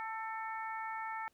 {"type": "harmonic tone with a mistuned harmonic", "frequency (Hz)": 443, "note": "A4", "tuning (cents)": 12, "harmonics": [2, 3, 4, 5], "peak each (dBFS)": [-40, -44, -46, -48], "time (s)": [0, 1.28], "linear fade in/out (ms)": 0, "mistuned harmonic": 4, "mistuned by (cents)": 21, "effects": ["pink hiss -74 dBFS RMS until 1.33 s"]}